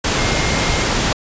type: tone in noise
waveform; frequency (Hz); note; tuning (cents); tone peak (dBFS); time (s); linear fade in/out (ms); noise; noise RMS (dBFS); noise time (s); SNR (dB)
sine; 2125; C7; +26; -26; 0.18-0.83; 5; pink; -17; 0.04-1.13; -12
effects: resampled to 16000 Hz